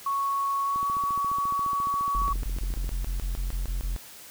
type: tone with pitch glide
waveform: sine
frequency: 1108.7 to 1127.4 Hz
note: C#6 to C#6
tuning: 0 to +29 cents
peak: -24 dBFS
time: 0.06-2.33 s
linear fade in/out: 5 ms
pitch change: +29 cents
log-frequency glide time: 0.63-0.85 s
type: click train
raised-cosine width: 3 ms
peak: -29 dBFS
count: 31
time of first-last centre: 0.76-2.843 s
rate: 14.4 Hz
type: tone bursts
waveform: triangle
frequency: 43.99 Hz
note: F1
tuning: 13 cents sharp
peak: -24 dBFS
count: 12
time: 2.15-3.963 s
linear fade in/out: 0 ms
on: 130 ms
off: 23 ms
effects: white hiss -46 dBFS RMS until 4.3 s